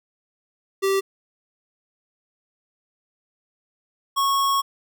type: tone pair in turn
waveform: square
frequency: 389.3 / 1101.1 Hz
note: G4 / C#6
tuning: -12 / -12 cents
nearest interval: octave + tritone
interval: 1800 cents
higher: second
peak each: -19 dBFS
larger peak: neither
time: 0.82-1.01 / 4.16-4.62 s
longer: second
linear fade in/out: 20 ms
effects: none